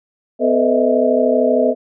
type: tone cluster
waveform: sine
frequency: 252.2 / 437.7 / 503 / 617 / 650 Hz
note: B3 / A4 / B4 / D#5 / E5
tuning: +36 / -9 / +32 / -15 / -24 cents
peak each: -18 dBFS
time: 0.39-1.75 s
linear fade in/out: 50 ms
effects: none